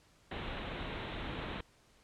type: low-pass noise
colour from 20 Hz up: pink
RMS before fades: -41 dBFS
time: 0.31-1.61 s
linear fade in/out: 5 ms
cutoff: 3900 Hz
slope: 96 dB/octave
effects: pink hiss -66 dBFS RMS until 2.03 s + low-pass 9000 Hz 12 dB/octave